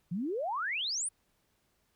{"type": "exponential sweep", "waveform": "sine", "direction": "up", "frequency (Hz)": [159.8, 9956], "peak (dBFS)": -31, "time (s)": [0.11, 1.09], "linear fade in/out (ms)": 10, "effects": ["pink hiss -74 dBFS RMS until 1.95 s"]}